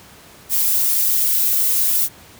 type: noise with flanger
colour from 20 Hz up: violet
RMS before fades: -17 dBFS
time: 0.49-2.09 s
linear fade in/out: 50 ms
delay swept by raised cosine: 1.4 to 6.7 ms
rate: 2.6 Hz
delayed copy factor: +0.8
effects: pink hiss -44 dBFS RMS until 2.39 s + high-pass 60 Hz 12 dB/octave